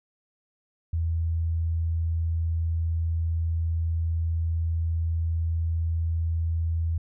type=tone; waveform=sine; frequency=82.41 Hz; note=E2; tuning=in tune; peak=-23 dBFS; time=0.93-6.98 s; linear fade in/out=5 ms; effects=none